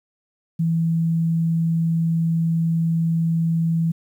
sine tone, 164.81 Hz, E3, in tune, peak -17 dBFS, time 0.59-3.92 s, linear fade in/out 10 ms, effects 9-bit

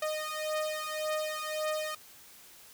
sawtooth beating tone pair, 616 / 617.8 Hz, D#5 / D#5, -17 / -12 cents, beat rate 1.8 Hz, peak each -31 dBFS, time 0.02-1.95 s, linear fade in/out 5 ms, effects white hiss -54 dBFS RMS until 2.73 s

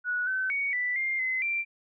sine tone with pitch steps, 1467 / 1527 / 2237 / 1980 / 2111 / 2045 / 2358 Hz, F#6 / G6 / C#7 / B6 / C7 / C7 / D7, -15 / -46 / +15 / +4 / +15 / -40 / +6 cents, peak -26 dBFS, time 0.04-1.65 s, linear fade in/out 50 ms, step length 230 ms, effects none

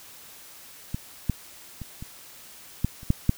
clicks, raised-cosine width 5 ms, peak -16 / -10 / -23 / -24 / -10 / -30 / -7 / -6 dBFS, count 8, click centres 0.945 / 1.297 / 1.817 / 2.025 / 2.846 / 3.031 / 3.104 / 3.294 s, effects white hiss -47 dBFS RMS until 3.37 s

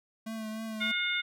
square tone with vibrato, 220 Hz, A3, in tune, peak -36 dBFS, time 0.26-0.92 s, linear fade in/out 10 ms, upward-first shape triangle, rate 3.3 Hz, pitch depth 34 cents each way
harmonic tone, 717 Hz, F5, 45 cents sharp, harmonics 2 / 3 / 4 / 5, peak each -34 / -31 / -40 / -33 dBFS, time 0.8-1.22 s, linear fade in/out 20 ms
effects none

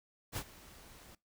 pink noise with ADSR envelope, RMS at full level -37 dBFS, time 0.32-1.15 s, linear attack 52 ms, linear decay 61 ms, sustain -19 dB, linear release 3 ms, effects noise-tail reverb RT60 0.2 s tail -22 dB re dry

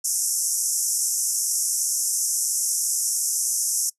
pink band-pass noise, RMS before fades -24 dBFS, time 0.04-3.9 s, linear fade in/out 10 ms, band 5500 to 12000 Hz, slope 96 dB/octave, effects noise-tail reverb RT60 0.1 s tail -22 dB re dry

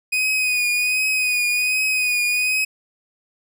40% pulse tone with vibrato, 2489 Hz, D#7, in tune, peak -17 dBFS, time 0.12-2.65 s, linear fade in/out 10 ms, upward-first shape triangle, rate 1.3 Hz, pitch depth 40 cents each way, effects none

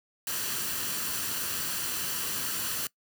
white noise with comb filter, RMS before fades -32 dBFS, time 0.27-2.87 s, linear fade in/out 2 ms, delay 0.68 ms, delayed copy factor +0.5, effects noise-tail reverb RT60 0.1 s tail -22 dB re dry + high-pass 80 Hz 12 dB/octave

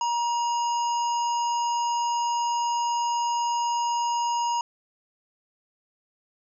harmonic tone with a mistuned harmonic, 948 Hz, A#5, 29 cents sharp, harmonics 1 / 3 / 5 / 7, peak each -23 / -37 / -42 / -37 dBFS, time 0.01-4.61 s, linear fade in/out 2 ms, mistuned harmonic 5, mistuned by +100 cents, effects none

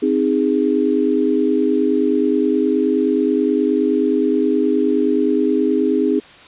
sine chord, Ab major, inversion first, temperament equal with one note detuned, 261.6 / 311.1 / 410.8 Hz, C4 / Eb4 / Ab4, 0 / 0 / -19 cents, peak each -18 dBFS, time 0.02-6.2 s, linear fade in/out 10 ms, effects white hiss -42 dBFS RMS until 6.47 s + resampled to 8000 Hz

